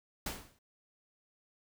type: noise with exponential decay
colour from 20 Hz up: pink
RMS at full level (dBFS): -34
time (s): 0.26-0.59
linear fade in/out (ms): 5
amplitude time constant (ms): 70
effects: none